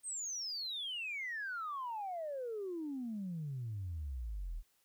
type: exponential sweep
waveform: sine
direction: down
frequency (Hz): 8680 to 36.71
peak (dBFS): -37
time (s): 0.03-4.63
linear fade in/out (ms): 50
effects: tanh soft clip ceiling -34 dBFS + white hiss -74 dBFS RMS until 4.84 s

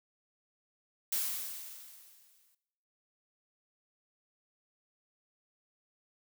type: noise with exponential decay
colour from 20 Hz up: blue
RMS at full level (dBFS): -31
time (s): 1.12-2.55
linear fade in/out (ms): 5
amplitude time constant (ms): 310
effects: noise-tail reverb RT60 0.9 s tail -18 dB re dry

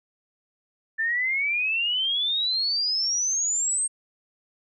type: exponential sweep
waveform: sine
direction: up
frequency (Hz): 1761 to 8520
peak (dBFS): -22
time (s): 0.98-3.88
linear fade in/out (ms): 20
effects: none

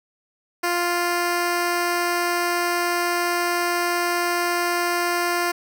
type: tone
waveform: 10% pulse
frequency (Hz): 349.2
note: F4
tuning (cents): 0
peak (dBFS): -12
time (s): 0.63-5.52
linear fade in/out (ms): 10
effects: none

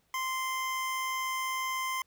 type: tone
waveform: 25% pulse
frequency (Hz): 1042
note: C6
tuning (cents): -7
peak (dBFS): -27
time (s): 0.14-2.02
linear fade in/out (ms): 2
effects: pink hiss -72 dBFS RMS until 2.06 s

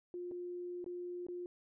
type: tone with dropouts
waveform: sine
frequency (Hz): 354.3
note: F4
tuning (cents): +25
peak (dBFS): -40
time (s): 0.14-1.46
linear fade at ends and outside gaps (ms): 1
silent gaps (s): 0.313-0.318 / 0.843-0.862 / 1.267-1.285
effects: none

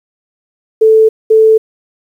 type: tone pair in turn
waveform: sine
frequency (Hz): 440 / 440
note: A4 / A4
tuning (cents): 0 / 0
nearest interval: unison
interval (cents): 0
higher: neither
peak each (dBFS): -3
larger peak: neither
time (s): 0.81-1.09 / 1.3-1.58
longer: neither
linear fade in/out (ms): 10
effects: 7-bit

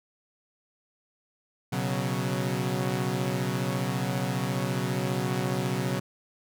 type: chord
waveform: sawtooth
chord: B suspended second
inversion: none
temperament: equal with one note detuned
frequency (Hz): 123.47 / 138.19 / 185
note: B2 / C#3 / F#3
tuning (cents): 0 / -5 / 0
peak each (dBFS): -27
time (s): 1.72-6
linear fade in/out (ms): 10
effects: none

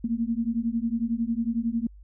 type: beating tone pair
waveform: sine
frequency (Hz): 225.6 / 236.6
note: A3 / A#3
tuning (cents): +44 / +26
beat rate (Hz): 11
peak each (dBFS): -27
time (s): 0.04-1.87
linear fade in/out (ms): 5
effects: added 50 Hz sine -45 dBFS peak until 2.03 s

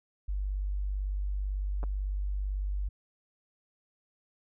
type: tone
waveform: sine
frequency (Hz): 49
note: G1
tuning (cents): 0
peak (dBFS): -29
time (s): 0.28-2.89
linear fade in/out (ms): 10
type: clicks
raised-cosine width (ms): 1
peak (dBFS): -28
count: 2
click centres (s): 1.831 / 1.838
effects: none

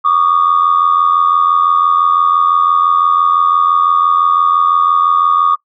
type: tone pair together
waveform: sine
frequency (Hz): 1131 / 1216.9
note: C#6 / D#6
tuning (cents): +34 / -39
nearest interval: minor second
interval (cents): 127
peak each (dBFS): -10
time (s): 0.04-5.56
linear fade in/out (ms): 20
effects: noise-tail reverb RT60 0.1 s tail -21 dB re dry + tanh soft clip ceiling -2 dBFS

